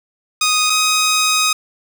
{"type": "tone pair in turn", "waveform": "10% pulse", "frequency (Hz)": [1244.5, 1256.1], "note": ["D#6", "D#6"], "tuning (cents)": [0, 16], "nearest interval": "unison", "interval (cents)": 16, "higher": "second", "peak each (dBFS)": -5, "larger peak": "neither", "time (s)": [[0.41, 0.7], [0.7, 1.53]], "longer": "second", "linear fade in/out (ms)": 5, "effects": []}